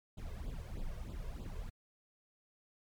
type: noise with flanger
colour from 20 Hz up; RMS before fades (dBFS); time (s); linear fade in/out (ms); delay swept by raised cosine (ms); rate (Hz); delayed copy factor
brown; -42; 0.17-1.7; 10; 0.25 to 1.95; 3.2; +0.95
effects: MP3 96 kbps